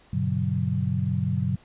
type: chord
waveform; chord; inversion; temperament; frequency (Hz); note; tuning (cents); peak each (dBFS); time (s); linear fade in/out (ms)
sine; G major seventh; none; equal with one note detuned; 98 / 123.47 / 143.4 / 185; G2 / B2 / D3 / F#3; 0 / 0 / -41 / 0; -28; 0.13-1.56; 5
effects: pink hiss -56 dBFS RMS until 1.64 s + resampled to 8000 Hz